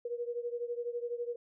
sine beating tone pair, 474.8 / 486.8 Hz, A#4 / B4, +32 / -25 cents, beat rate 12 Hz, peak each -36 / -39 dBFS, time 0.05-1.36 s, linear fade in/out 5 ms, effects none

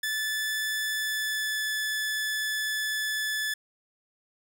sawtooth tone with pitch glide, 1743 to 1732 Hz, A6 to A6, -17 to -28 cents, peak -24 dBFS, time 0.03-3.54 s, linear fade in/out 5 ms, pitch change -11 cents, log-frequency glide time 0.92-1.65 s, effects none

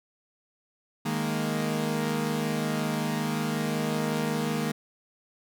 sawtooth chord, D# suspended fourth, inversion none, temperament equal, 155.56 / 207.7 / 233.1 Hz, D#3 / G#3 / A#3, 0 / 0 / 0 cents, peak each -27 / -28 / -26 dBFS, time 1.05-4.72 s, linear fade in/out 10 ms, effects none

